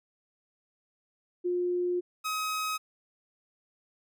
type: tone pair in turn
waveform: sine / sawtooth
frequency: 355.8 / 1267.9 Hz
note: F4 / D#6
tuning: +32 / +32 cents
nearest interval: octave + minor seventh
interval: 2200 cents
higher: second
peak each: -26 dBFS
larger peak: neither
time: 1.44-2.01 / 2.24-2.78 s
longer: first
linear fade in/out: 20 ms
effects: none